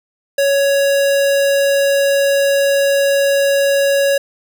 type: tone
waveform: square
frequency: 557 Hz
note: C#5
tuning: 8 cents sharp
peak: -12 dBFS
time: 0.38-4.18 s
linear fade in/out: 5 ms
effects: none